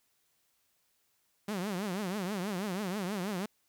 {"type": "tone with vibrato", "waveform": "sawtooth", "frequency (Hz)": 194.3, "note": "G3", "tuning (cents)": -15, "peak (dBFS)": -29, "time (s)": [1.48, 3.46], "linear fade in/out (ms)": 5, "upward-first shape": "triangle", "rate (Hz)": 6.2, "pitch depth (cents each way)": 220, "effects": ["white hiss -74 dBFS RMS until 3.68 s"]}